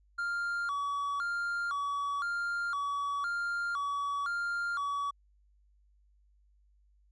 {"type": "tone with vibrato", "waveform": "triangle", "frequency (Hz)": 1260, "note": "D#6", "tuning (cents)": 21, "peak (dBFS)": -29, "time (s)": [0.18, 5.11], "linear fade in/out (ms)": 10, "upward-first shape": "square", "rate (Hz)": 0.98, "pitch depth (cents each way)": 180, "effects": ["added 50 Hz sine -63 dBFS peak until 7.11 s", "resampled to 24000 Hz"]}